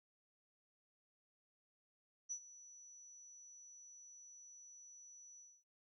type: tone with ADSR envelope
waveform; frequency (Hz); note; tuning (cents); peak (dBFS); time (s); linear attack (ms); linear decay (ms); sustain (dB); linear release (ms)
sine; 5920; F#8; 0; -39; 2.29-5.64; 24; 76; -17; 250
effects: none